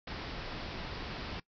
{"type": "low-pass noise", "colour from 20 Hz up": "pink", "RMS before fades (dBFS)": -41, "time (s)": [0.07, 1.4], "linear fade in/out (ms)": 5, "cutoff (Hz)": 5300, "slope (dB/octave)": 96, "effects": ["noise-tail reverb RT60 0.1 s tail -20 dB re dry"]}